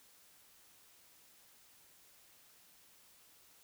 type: silence
effects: white hiss -64 dBFS RMS until 3.63 s